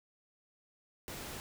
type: noise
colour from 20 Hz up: pink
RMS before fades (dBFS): -44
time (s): 1.08-1.4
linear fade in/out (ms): 0
effects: none